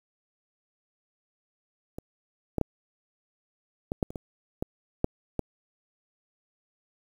clicks, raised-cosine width 2 ms, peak -23 / -13 / -11 / -16 / -11 / -26 / -21 / -15 / -9 / -14 dBFS, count 10, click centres 1.985 / 2.583 / 2.613 / 3.919 / 4.028 / 4.105 / 4.158 / 4.625 / 5.044 / 5.393 s, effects 8-bit

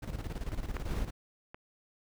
brown noise with tremolo, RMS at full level -35 dBFS, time 0.02-1.11 s, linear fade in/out 10 ms, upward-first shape square, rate 18 Hz, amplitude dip 65%
clicks, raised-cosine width 0.5 ms, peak -31 / -21 / -30 dBFS, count 3, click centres 0.519 / 0.767 / 1.545 s
brown noise, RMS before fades -33 dBFS, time 0.87-1.04 s, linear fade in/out 20 ms
effects none

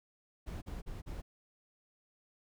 brown noise bursts, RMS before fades -42 dBFS, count 4, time 0.46-1.22 s, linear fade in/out 20 ms, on 160 ms, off 40 ms, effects none

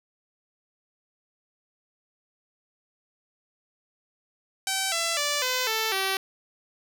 5% pulse tone with pitch steps, 770 / 670.3 / 583.6 / 508 / 442.2 / 385 Hz, G5 / E5 / D5 / B4 / A4 / G4, -31 / +29 / -11 / +49 / +9 / -31 cents, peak -13 dBFS, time 4.67-6.17 s, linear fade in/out 2 ms, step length 250 ms, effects none

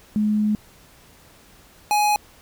sine / square tone pair in turn, 211.6 / 836 Hz, G#3 / G#5, +33 / +11 cents, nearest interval 2 octaves, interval 2378 cents, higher second, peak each -17 dBFS, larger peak neither, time 0.16-0.55 / 1.91-2.16 s, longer first, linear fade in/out 0 ms, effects pink hiss -51 dBFS RMS until 2.41 s

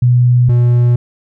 sine / triangle tone pair in turn, 123.1 / 121.06 Hz, B2 / B2, -5 / -34 cents, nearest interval unison, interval 29 cents, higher first, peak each -6 / -5 dBFS, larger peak second, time 0.02-0.49 / 0.49-0.96 s, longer neither, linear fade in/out 5 ms, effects none

